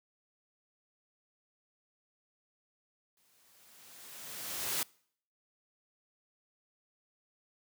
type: noise with exponential growth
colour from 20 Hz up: white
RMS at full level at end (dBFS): -32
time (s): 3.17-4.83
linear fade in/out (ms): 2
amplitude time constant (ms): 360
effects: noise-tail reverb RT60 0.6 s tail -25 dB re dry + high-pass 100 Hz 12 dB/octave